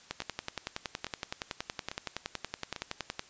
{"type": "two click trains", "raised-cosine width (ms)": 0.2, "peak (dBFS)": [-20, -16], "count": [4, 34], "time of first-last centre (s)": [[0.22, 2.762], [0.11, 3.194]], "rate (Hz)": [1.18, 10.7], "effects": ["white hiss -56 dBFS RMS until 3.29 s", "resampled to 16000 Hz"]}